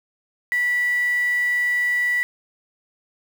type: tone with quantisation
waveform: sine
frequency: 1958 Hz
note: B6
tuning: 15 cents flat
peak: -18 dBFS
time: 0.52-2.23 s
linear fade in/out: 0 ms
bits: 6
effects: none